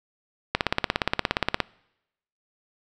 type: click train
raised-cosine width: 0.3 ms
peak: -4 dBFS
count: 19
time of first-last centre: 0.55-1.603 s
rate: 17.1 Hz
effects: noise-tail reverb RT60 0.9 s tail -25 dB re dry